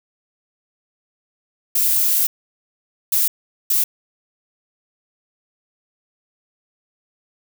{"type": "noise bursts at uneven times", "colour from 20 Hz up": "violet", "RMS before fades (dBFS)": -17, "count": 3, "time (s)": [[1.75, 2.27], [3.12, 3.28], [3.7, 3.84]], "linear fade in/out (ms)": 5, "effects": []}